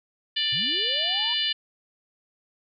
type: harmonic tone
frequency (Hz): 590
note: D5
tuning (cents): +8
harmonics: 3 / 4 / 5 / 6 / 7 / 8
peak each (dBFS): -34 / -37 / -25 / -29 / -32 / -35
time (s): 0.36-1.53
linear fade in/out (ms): 10
type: linear sweep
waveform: sine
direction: up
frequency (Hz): 105.4 to 980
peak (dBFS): -35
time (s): 0.52-1.34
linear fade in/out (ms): 10
effects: none